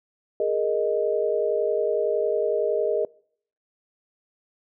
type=chord; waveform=sine; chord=Ab suspended second; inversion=none; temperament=equal; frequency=415.3 / 466.2 / 622.3 Hz; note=Ab4 / Bb4 / Eb5; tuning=0 / 0 / 0 cents; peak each=-25 dBFS; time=0.4-3.05 s; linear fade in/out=2 ms; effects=noise-tail reverb RT60 0.6 s tail -25 dB re dry